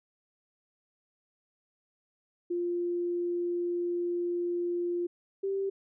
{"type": "tone pair in turn", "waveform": "sine", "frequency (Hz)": [349.2, 390.6], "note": ["F4", "G4"], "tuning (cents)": [0, -6], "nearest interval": "major second", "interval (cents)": 194, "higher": "second", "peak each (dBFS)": -28, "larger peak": "neither", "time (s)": [[2.5, 5.07], [5.43, 5.7]], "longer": "first", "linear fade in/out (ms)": 10, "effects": []}